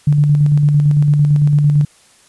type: tone with tremolo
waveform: sine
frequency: 146.83 Hz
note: D3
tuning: in tune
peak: -7 dBFS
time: 0.07-1.85 s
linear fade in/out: 5 ms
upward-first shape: square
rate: 8.9 Hz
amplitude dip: 30%
effects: white hiss -49 dBFS RMS until 2.28 s + resampled to 24000 Hz